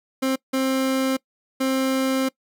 30% pulse tone bursts at uneven times, 264.3 Hz, C4, 18 cents sharp, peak -17 dBFS, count 3, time 0.22-0.36 / 0.53-1.17 / 1.6-2.29 s, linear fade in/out 10 ms, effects noise-tail reverb RT60 0.1 s tail -23 dB re dry

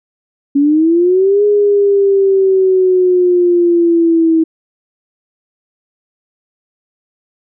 sine linear two-way sweep, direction up then down, 277.2 to 415.3 to 321.4 Hz, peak -7 dBFS, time 0.55-4.44 s, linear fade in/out 10 ms, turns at 1.44 s, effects none

